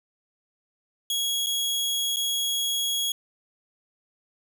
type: tone with dropouts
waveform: sawtooth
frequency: 3322 Hz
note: G#7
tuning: in tune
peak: -21 dBFS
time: 1.1-3.12 s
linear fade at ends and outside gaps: 2 ms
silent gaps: 1.462-1.468 / 2.161-2.168 s
effects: none